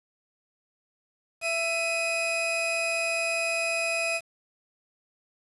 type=tone pair together; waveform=40% pulse; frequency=665.1 / 2511 Hz; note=E5 / D#7; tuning=+15 / +15 cents; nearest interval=octave + major seventh; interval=2300 cents; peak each=-29 / -26 dBFS; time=1.41-4.21 s; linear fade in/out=50 ms; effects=resampled to 24000 Hz + 8-bit